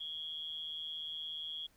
sine tone with amplitude modulation, 3300 Hz, G#7, 12 cents flat, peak -36 dBFS, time 0-1.67 s, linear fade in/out 10 ms, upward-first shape sine, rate 157 Hz, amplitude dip 75%, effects pink hiss -69 dBFS RMS until 1.76 s

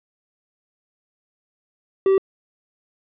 triangle tone, 386.3 Hz, G4, 25 cents flat, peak -11 dBFS, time 2.06-2.18 s, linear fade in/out 2 ms, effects resampled to 8000 Hz

